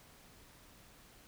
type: silence
effects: pink hiss -60 dBFS RMS until 1.27 s